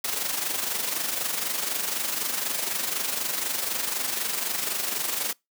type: noise with amplitude modulation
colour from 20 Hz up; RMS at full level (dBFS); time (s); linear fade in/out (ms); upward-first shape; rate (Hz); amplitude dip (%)
white; -26; 0.04-5.33; 5; sine; 24; 55
effects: noise-tail reverb RT60 0.2 s tail -25 dB re dry + high-pass 200 Hz 12 dB/octave